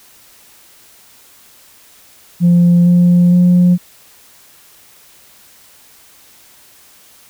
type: tone with pitch steps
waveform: sine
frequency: 173.9 / 175.92 / 177.96 Hz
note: F3 / F3 / F3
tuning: -7 / +13 / +33 cents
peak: -4 dBFS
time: 2.4-3.78 s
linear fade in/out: 50 ms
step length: 460 ms
effects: tanh soft clip ceiling -4 dBFS + white hiss -45 dBFS RMS until 7.29 s